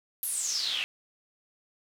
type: noise with band-pass filter sweep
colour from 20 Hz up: pink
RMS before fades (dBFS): -31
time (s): 0.23-0.84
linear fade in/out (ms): 0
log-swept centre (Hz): 12000 to 2600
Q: 8.4
effects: none